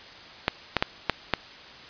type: clicks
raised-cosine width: 0.3 ms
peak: -4 dBFS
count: 5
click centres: 0.481 / 0.767 / 0.825 / 1.097 / 1.337 s
effects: white hiss -45 dBFS RMS until 1.89 s + resampled to 11025 Hz